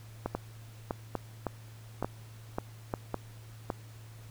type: two click trains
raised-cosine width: 1 ms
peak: -17 / -17 dBFS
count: 4 / 7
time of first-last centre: 0.26-2.939 / 0.35-3.702 s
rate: 1.12 / 1.79 Hz
effects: added 111 Hz sine -47 dBFS peak until 4.3 s + pink hiss -57 dBFS RMS until 4.3 s